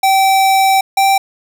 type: tone pair in turn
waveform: square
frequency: 773 / 781.1 Hz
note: G5 / G5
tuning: -24 / -6 cents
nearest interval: unison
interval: 18 cents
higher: second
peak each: -9 dBFS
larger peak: neither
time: 0.03-0.81 / 0.97-1.18 s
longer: first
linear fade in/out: 5 ms
effects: none